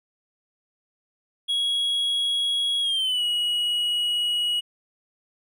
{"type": "tone with pitch glide", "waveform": "triangle", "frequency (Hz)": [3322, 2909], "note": ["G#7", "F#7"], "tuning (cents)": [0, -30], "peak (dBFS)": -20, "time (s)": [1.48, 4.61], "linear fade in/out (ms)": 20, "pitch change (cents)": -230, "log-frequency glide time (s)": [2.81, 3.23], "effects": []}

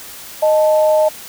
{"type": "tone pair together", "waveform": "sine", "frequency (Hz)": [619, 876.6], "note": ["D#5", "A5"], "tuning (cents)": [-9, -7], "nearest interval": "tritone", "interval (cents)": 602, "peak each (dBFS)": [-10, -19], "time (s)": [0.42, 1.09], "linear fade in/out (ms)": 10, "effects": ["white hiss -34 dBFS RMS until 1.28 s"]}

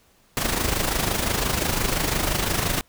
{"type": "noise with amplitude modulation", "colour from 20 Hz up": "pink", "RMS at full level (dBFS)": -21, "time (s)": [0.37, 2.81], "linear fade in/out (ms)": 0, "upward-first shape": "sine", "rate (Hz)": 25.8, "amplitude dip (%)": 60, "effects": ["pink hiss -59 dBFS RMS until 2.88 s"]}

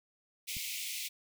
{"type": "high-pass noise", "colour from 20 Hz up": "pink", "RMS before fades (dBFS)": -39, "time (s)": [0.47, 1.09], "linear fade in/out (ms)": 20, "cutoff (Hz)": 2100, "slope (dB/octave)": 96}
{"type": "click", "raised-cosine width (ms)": 5, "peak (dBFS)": -34, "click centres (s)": 0.568}
{"effects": []}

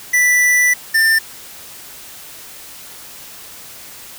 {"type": "tone pair in turn", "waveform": "square", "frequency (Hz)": [1975.5, 1791.9], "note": ["B6", "A6"], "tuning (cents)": [0, 31], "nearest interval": "major second", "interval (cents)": 169, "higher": "first", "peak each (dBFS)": -11, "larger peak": "neither", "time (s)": [[0.13, 0.74], [0.94, 1.19]], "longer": "first", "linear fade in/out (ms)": 10, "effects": ["white hiss -36 dBFS RMS until 4.18 s"]}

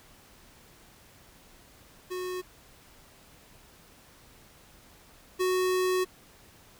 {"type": "tone pair in turn", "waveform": "square", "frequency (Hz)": [365.5, 369.1], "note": ["F#4", "F#4"], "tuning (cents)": [-21, -4], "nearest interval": "unison", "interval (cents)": 17, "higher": "second", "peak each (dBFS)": [-33, -25], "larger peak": "second", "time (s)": [[2.1, 2.42], [5.39, 6.05]], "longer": "second", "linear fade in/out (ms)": 20, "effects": ["pink hiss -56 dBFS RMS until 6.79 s"]}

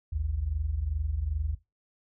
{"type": "tone pair together", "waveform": "sine", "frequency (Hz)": [55.27, 77.78], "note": ["A1", "D#2"], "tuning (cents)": [8, 0], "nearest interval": "tritone", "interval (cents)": 592, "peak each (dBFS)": [-32, -29], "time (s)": [0.12, 1.55], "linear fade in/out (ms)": 10, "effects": ["noise-tail reverb RT60 0.2 s tail -17 dB re dry"]}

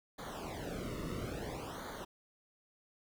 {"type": "noise with flanger", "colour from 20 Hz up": "brown", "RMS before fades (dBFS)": -42, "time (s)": [0.18, 2.05], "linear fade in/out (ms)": 10, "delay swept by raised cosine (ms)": [0.37, 1.26], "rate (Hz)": 0.59, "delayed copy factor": -0.95, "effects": []}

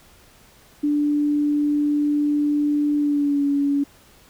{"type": "tone with pitch glide", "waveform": "sine", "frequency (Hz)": [293.7, 283.2], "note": ["D4", "C#4"], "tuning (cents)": [0, 37], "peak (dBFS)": -17, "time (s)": [0.83, 3.84], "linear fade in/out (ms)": 10, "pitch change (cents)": -63, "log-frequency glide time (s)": [2.97, 3.44], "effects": ["pink hiss -52 dBFS RMS until 4.29 s"]}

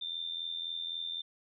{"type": "tone with amplitude modulation", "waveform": "sine", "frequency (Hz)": 3580, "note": "A7", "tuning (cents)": 29, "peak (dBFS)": -32, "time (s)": [0.01, 1.22], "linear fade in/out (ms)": 10, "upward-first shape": "sine", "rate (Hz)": 83.8, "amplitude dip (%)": 70, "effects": []}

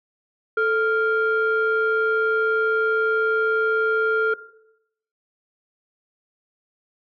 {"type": "tone pair together", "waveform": "sine", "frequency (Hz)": [440, 1396.1], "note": ["A4", "F6"], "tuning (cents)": [0, -1], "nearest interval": "octave + minor sixth", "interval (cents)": 1999, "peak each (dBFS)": -19, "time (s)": [0.57, 4.34], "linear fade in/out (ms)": 5, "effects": ["noise-tail reverb RT60 0.8 s tail -17 dB re dry", "tanh soft clip ceiling -13 dBFS"]}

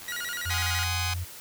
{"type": "click train", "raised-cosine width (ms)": 0.2, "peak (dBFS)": -28, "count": 57, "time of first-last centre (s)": [0.02, 0.652], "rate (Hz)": 88.6}
{"type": "tone with vibrato", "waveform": "sawtooth", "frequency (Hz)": 1661.2, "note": "G#6", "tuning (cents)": 0, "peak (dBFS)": -28, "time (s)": [0.08, 0.84], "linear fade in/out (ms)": 2, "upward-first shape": "square", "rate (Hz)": 12, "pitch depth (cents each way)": 260}
{"type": "tone with pitch glide", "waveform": "sine", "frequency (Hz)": [87.2, 88.01], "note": ["F2", "F2"], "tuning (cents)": [-2, 14], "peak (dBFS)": -29, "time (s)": [0.45, 1.25], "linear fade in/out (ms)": 20, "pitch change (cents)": 16, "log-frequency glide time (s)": [0.69, 1.1]}
{"type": "chord", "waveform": "10% pulse", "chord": "Ab dominant seventh", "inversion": "third", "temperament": "just", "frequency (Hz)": [747.5, 830.6, 1038.3, 1245.9], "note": ["Gb5", "Ab5", "C6", "Eb6"], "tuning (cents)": [17, 0, -14, 2], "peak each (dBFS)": -27, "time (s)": [0.5, 1.14], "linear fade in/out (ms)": 5}
{"effects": ["white hiss -44 dBFS RMS until 1.4 s"]}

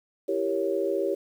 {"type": "chord", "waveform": "sine", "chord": "E diminished seventh", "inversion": "none", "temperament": "equal with one note detuned", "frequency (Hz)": [332.3, 392, 466.2, 554.4], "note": ["E4", "G4", "Bb4", "Db5"], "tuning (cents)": [14, 0, 0, 0], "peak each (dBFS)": [-31, -27, -33, -29], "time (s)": [0.28, 1.15], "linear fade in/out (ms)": 10, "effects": ["9-bit"]}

